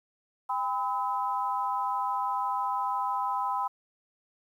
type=tone cluster; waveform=sine; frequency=799 / 1007 / 1285 Hz; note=G5 / B5 / E6; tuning=+33 / +33 / -45 cents; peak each=-32 / -29 / -35 dBFS; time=0.49-3.68 s; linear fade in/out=10 ms; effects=10-bit